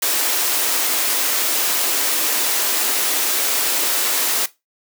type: high-pass noise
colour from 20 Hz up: white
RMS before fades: -19 dBFS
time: 0.02-4.46 s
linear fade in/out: 5 ms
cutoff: 260 Hz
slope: 48 dB/octave
effects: noise-tail reverb RT60 0.2 s tail -17 dB re dry